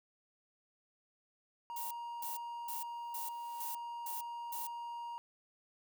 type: tone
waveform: triangle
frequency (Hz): 943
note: A#5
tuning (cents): +20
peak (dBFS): -39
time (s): 1.7-5.18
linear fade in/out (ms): 0
type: noise bursts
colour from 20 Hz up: violet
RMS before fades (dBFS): -43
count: 7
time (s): 1.76-4.67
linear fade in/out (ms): 5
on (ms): 150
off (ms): 310
type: noise with exponential growth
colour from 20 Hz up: blue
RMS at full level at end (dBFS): -50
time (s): 2.69-3.71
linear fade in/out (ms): 0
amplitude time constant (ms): 220
effects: none